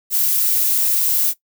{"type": "noise", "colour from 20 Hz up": "violet", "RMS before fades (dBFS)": -17, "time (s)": [0.1, 1.34], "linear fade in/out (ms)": 50, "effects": ["noise-tail reverb RT60 0.1 s tail -17 dB re dry"]}